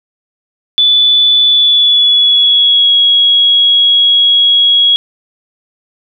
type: tone with pitch glide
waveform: sine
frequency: 3477 to 3320 Hz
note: A7 to G#7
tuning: -21 to -1 cents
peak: -5 dBFS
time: 0.78-4.96 s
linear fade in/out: 0 ms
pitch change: -80 cents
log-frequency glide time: 1.44-2.92 s
effects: none